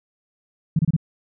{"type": "tone bursts", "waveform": "sine", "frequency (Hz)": 159.3, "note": "D#3", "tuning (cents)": 41, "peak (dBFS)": -14, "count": 4, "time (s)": [0.76, 0.965], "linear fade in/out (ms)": 5, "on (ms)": 31, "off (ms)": 27, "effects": []}